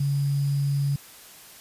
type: tone with sample-and-hold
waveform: sine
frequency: 140.7 Hz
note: C#3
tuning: 26 cents sharp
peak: -21 dBFS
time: 0-0.96 s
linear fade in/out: 5 ms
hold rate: 4900 Hz
effects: white hiss -47 dBFS RMS until 1.6 s + resampled to 32000 Hz